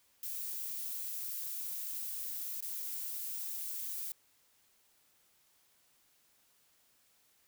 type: noise with dropouts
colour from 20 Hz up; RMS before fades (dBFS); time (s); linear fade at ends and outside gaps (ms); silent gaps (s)
violet; -40; 0.23-4.12; 1; 2.606-2.624
effects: white hiss -70 dBFS RMS until 7.47 s